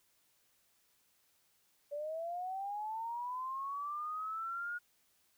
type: linear sweep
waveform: sine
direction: up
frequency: 571 to 1444 Hz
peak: -37 dBFS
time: 1.91-4.79 s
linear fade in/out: 20 ms
effects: white hiss -73 dBFS RMS until 5.37 s